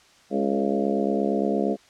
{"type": "harmonic tone with a mistuned harmonic", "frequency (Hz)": 68.7, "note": "C#2", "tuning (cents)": -15, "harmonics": [3, 4, 5, 6, 7, 8, 9, 10], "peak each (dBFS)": [-26, -28, -30, -28, -33, -30, -34, -31], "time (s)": [0.3, 1.77], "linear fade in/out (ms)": 50, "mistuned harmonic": 6, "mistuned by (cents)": 22, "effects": ["white hiss -55 dBFS RMS until 1.89 s", "low-pass 6000 Hz 12 dB/octave"]}